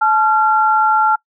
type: tone pair together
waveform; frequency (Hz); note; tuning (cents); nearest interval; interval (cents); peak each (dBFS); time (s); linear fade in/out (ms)
sine; 866 / 1374.7; A5 / F6; -28 / -28; minor sixth; 800; -13; 0.01-1.16; 10
effects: noise-tail reverb RT60 0.1 s tail -25 dB re dry